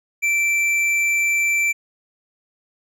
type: tone with tanh clipping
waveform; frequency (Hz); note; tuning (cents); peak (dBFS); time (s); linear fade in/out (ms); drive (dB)
sine; 2339; D7; -8; -18; 0.22-1.73; 20; 10
effects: none